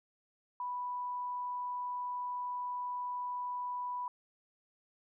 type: tone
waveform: sine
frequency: 987 Hz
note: B5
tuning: 1 cent flat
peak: -35 dBFS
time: 0.6-4.08 s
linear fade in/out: 2 ms
effects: none